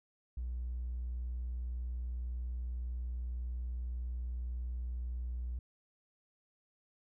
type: tone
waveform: triangle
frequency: 60.9 Hz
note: B1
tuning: 24 cents flat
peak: -32 dBFS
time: 0.37-5.59 s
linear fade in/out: 5 ms
effects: tanh soft clip ceiling -33 dBFS